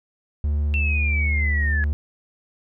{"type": "tone", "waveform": "triangle", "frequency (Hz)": 73.6, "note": "D2", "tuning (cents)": 4, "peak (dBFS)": -17, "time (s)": [0.44, 1.93], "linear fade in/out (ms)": 0}
{"type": "linear sweep", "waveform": "sine", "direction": "down", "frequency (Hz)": [2700, 1681], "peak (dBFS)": -23, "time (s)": [0.74, 1.84], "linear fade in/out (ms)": 0}
{"effects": []}